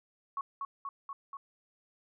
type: tone with echo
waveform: sine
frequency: 1109 Hz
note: C#6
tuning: in tune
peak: -32 dBFS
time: 0.37-0.41 s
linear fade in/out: 2 ms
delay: 240 ms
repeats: 4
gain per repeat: -2 dB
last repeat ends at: 1.37 s
effects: none